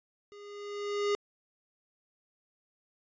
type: tone with level ramp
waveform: square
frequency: 409.4 Hz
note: G#4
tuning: 25 cents flat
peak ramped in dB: -49 to -26 dBFS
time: 0.32-1.15 s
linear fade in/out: 0 ms
effects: resampled to 16000 Hz